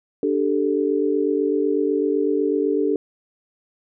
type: chord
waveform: sine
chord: D suspended fourth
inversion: none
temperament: equal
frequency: 293.7 / 392 / 440 Hz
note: D4 / G4 / A4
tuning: 0 / 0 / 0 cents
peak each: -22 dBFS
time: 0.23-2.96 s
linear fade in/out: 2 ms
effects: none